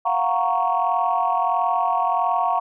sine chord, Gb major seventh, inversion third, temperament equal, 698.5 / 740 / 932.3 / 1108.7 Hz, F5 / Gb5 / Bb5 / Db6, 0 / 0 / 0 / 0 cents, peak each -23 dBFS, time 0.05-2.6 s, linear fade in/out 10 ms, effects tanh soft clip ceiling -9 dBFS

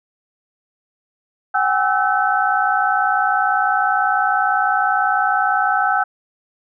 sine tone cluster, 751 / 811 / 1311 / 1517 Hz, F#5 / G#5 / E6 / F#6, +26 / -41 / -10 / +43 cents, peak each -20 dBFS, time 1.54-6.04 s, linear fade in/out 10 ms, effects none

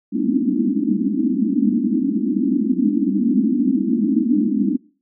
pink band-pass noise, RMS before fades -18 dBFS, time 0.12-4.77 s, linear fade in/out 20 ms, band 200 to 320 Hz, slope 96 dB/octave, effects noise-tail reverb RT60 0.4 s tail -22 dB re dry

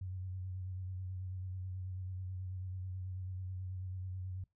sine tone with vibrato, 92.7 Hz, F#2, 4 cents sharp, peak -39 dBFS, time 0.01-4.44 s, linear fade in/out 5 ms, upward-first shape sine, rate 9.2 Hz, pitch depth 33 cents each way, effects noise-tail reverb RT60 0.2 s tail -23 dB re dry

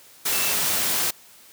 sine tone in noise, 2663 Hz, E7, 17 cents sharp, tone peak -31 dBFS, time 0.32-0.54 s, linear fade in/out 10 ms, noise white, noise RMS -23 dBFS, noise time 0.25-1.11 s, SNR -11 dB, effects white hiss -50 dBFS RMS until 1.52 s + high-pass 100 Hz 12 dB/octave

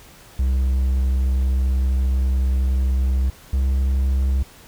triangle tone pair in turn, 65.1 / 66.43 Hz, C2 / C2, -8 / +27 cents, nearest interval unison, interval 35 cents, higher second, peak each -14 dBFS, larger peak neither, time 0.39-3.3 / 3.53-4.43 s, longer first, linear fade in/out 5 ms, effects pink hiss -46 dBFS RMS until 4.67 s

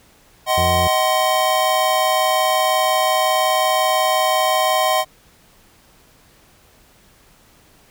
square chord, C diminished, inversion first, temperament just, 627.9 / 753.5 / 1046.5 Hz, Eb5 / Gb5 / C6, +16 / +31 / 0 cents, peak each -20 / -20 / -21 dBFS, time 0.46-5.05 s, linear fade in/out 50 ms
harmonic tone, 87.31 Hz, F2, in tune, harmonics 1 / 2 / 4 / 5 / 6, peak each -21 / -27 / -33 / -35 / -37 dBFS, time 0.57-0.88 s, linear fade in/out 10 ms
effects pink hiss -52 dBFS RMS until 7.9 s

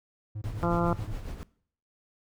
triangle tone bursts, 105.9 Hz, G#2, 34 cents sharp, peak -31 dBFS, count 9, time 0.35-1.139 s, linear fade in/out 10 ms, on 69 ms, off 21 ms
brown noise with tremolo, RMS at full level -35 dBFS, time 0.44-1.43 s, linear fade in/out 0 ms, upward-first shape sine, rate 7.3 Hz, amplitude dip 55%
harmonic tone, 171.6 Hz, F3, 30 cents flat, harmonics 1 / 2 / 3 / 4 / 5 / 6 / 7 / 8, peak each -28 / -31 / -33 / -34 / -35 / -36 / -36 / -37 dBFS, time 0.63-0.93 s, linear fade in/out 0 ms
effects noise-tail reverb RT60 0.6 s tail -21 dB re dry

